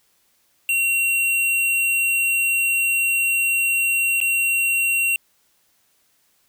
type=tone with dropouts; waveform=square; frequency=2742 Hz; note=F7; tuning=32 cents flat; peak=-18 dBFS; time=0.69-5.16 s; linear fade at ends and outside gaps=1 ms; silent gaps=4.203-4.213 s; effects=white hiss -63 dBFS RMS until 6.48 s